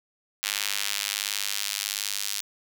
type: tone with high-pass filter sweep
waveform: square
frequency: 50.7 Hz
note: G#1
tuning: 41 cents flat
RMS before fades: -30 dBFS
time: 0.43-2.41 s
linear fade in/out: 0 ms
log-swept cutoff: 2700 to 4300 Hz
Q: 0.92
effects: none